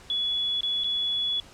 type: tone with dropouts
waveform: sine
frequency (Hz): 3397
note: G#7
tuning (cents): +38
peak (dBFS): -24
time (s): 0.1-1.4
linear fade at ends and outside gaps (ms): 1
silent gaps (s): 0.608-0.632 / 0.837-0.843
effects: pink hiss -50 dBFS RMS until 1.53 s + low-pass 8000 Hz 12 dB/octave